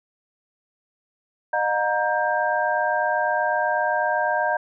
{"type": "tone cluster", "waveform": "sine", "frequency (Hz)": [611, 719, 936, 1587], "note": ["D#5", "F#5", "A#5", "G6"], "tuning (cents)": [-32, -50, 7, 21], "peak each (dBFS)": -25, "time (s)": [1.53, 4.57], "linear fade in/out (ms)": 5, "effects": []}